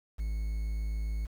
triangle tone with quantisation, 53.6 Hz, A1, 45 cents flat, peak -28 dBFS, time 0.18-1.27 s, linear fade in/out 20 ms, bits 9, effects none

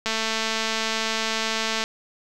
click train, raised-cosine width 0.2 ms, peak -8 dBFS, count 396, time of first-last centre 0.06-1.839 s, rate 222 Hz, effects none

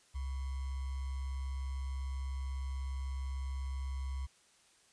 sine tone with sample-and-hold, 66.9 Hz, C2, 39 cents sharp, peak -35 dBFS, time 0.14-4.27 s, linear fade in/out 20 ms, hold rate 1050 Hz, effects white hiss -66 dBFS RMS until 4.92 s + resampled to 22050 Hz

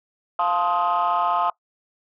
sine chord, F dominant seventh, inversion none, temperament just, 698.5 / 873.1 / 1047.7 / 1257.2 Hz, F5 / A5 / C6 / Eb6, 0 / -14 / +2 / +18 cents, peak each -23 dBFS, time 0.39-1.5 s, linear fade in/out 2 ms, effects noise-tail reverb RT60 0.1 s tail -21 dB re dry + tanh soft clip ceiling -13 dBFS

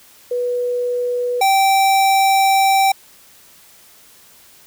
sine / square tone pair in turn, 490 / 777.8 Hz, B4 / G5, -14 / -14 cents, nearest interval minor sixth, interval 800 cents, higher second, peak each -17 / -12 dBFS, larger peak second, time 0.31-1.41 / 1.41-2.92 s, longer second, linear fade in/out 5 ms, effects white hiss -47 dBFS RMS until 4.66 s

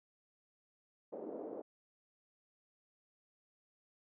white band-pass noise, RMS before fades -45 dBFS, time 1.12-1.62 s, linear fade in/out 10 ms, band 290 to 530 Hz, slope 24 dB/octave, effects none

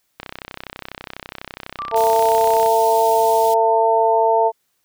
click train, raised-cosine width 0.3 ms, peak -14 dBFS, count 80, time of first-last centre 0.2-2.661 s, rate 32.1 Hz
sine tone with exponential decay, 1173 Hz, D6, 2 cents flat, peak -23 dBFS, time 1.79-2.58 s, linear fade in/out 0 ms, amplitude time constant 170 ms
harmonic tone, 224.7 Hz, A3, 37 cents sharp, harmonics 2 / 3 / 4, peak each -18 / -17 / -16 dBFS, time 1.91-4.52 s, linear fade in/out 50 ms
white band-stop noise, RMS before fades -32 dBFS, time 1.96-3.54 s, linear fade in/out 0 ms, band 350 to 2600 Hz, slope 24 dB/octave
effects white hiss -68 dBFS RMS until 4.84 s

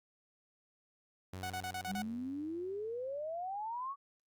sawtooth tone with exponential decay, 93.3 Hz, F#2, 15 cents sharp, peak -38 dBFS, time 1.33-3.86 s, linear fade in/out 5 ms, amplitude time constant 550 ms
sawtooth tone bursts, 740 Hz, F#5, in tune, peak -34 dBFS, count 6, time 1.43-2.02 s, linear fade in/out 2 ms, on 70 ms, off 34 ms
sine exponential sweep, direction up, 185 to 1143 Hz, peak -37 dBFS, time 1.86-3.96 s, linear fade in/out 50 ms
effects Opus 48 kbps

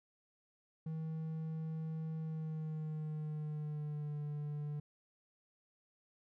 triangle tone with pitch glide, 159.4 to 147.87 Hz, D#3 to D3, +42 to +12 cents, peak -36 dBFS, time 0.86-4.8 s, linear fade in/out 5 ms, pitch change -130 cents, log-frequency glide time 2.18-4.19 s, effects none

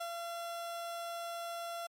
30% pulse tone with ADSR envelope, 682 Hz, F5, 41 cents flat, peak -34 dBFS, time 0-1.87 s, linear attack 10 ms, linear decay 71 ms, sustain -2 dB, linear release 7 ms, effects MP3 64 kbps

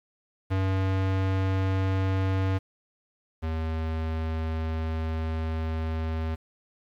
square tone pair in turn, 95.3 / 80.14 Hz, G2 / E2, -48 / -48 cents, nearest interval minor third, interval 300 cents, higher first, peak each -24 / -28 dBFS, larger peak first, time 0.5-2.59 / 3.42-6.36 s, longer second, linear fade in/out 20 ms, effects low-pass 3000 Hz 12 dB/octave + 9-bit

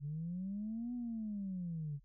sine linear two-way sweep, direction up then down, 138.59 to 246.9 to 138.59 Hz, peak -37 dBFS, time 0-2 s, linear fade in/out 50 ms, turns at 0.94 s, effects tanh soft clip ceiling -33 dBFS + added 41 Hz sine -62 dBFS peak until 2.04 s

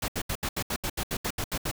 pink noise bursts, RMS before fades -30 dBFS, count 13, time 0.02-1.714 s, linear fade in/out 5 ms, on 62 ms, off 74 ms, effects none

